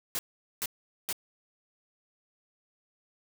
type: noise bursts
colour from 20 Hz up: white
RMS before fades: -32 dBFS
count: 3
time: 0.15-1.127 s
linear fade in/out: 0 ms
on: 39 ms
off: 430 ms
effects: none